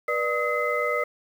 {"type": "tone cluster", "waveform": "sine", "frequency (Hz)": [485.9, 594, 1269, 2049], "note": ["B4", "D5", "D#6", "C7"], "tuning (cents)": [-28, 20, 34, -37], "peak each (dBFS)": -28, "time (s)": [0.08, 1.04], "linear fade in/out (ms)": 5, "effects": ["8-bit"]}